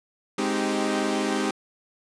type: chord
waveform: sawtooth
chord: Ab major seventh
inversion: none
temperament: equal with one note detuned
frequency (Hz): 207.7 / 261.6 / 311.1 / 389.5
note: Ab3 / C4 / Eb4 / G4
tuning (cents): 0 / 0 / 0 / -11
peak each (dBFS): -25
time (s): 0.38-1.51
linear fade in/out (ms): 5
effects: resampled to 22050 Hz